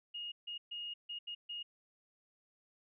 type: tone bursts at uneven times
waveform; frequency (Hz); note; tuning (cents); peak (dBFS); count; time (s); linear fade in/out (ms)
sine; 2861; F7; +41; -40; 6; 0.14-0.32 / 0.47-0.58 / 0.71-0.94 / 1.09-1.19 / 1.27-1.35 / 1.49-1.63; 10
effects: none